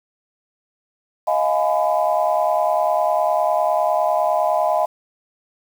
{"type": "chord", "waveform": "sine", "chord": "F half-diminished seventh", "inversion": "third", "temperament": "just", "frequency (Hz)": [628.6, 698.5, 838.1, 1005.8], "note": ["Eb5", "F5", "Ab5", "Cb6"], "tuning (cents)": [18, 0, 16, 31], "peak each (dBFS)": [-19, -20, -22, -24], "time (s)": [1.27, 4.86], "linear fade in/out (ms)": 10, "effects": ["tanh soft clip ceiling -5 dBFS", "7-bit"]}